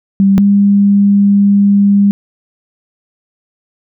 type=tone pair in turn; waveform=sine; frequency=196 / 201 Hz; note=G3 / G3; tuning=0 / +44 cents; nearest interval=unison; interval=44 cents; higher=second; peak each=-5 dBFS; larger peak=neither; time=0.2-0.38 / 0.38-2.11 s; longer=second; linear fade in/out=0 ms; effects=none